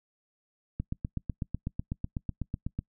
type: click train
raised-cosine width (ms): 5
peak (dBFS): -19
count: 17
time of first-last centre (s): 0.8-2.79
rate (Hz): 8.04
effects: noise-tail reverb RT60 0.1 s tail -24 dB re dry